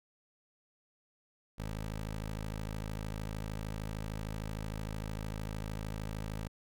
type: tone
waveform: 15% pulse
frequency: 53.2 Hz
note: G#1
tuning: 42 cents sharp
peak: -31 dBFS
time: 1.58-6.48 s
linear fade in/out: 10 ms
effects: none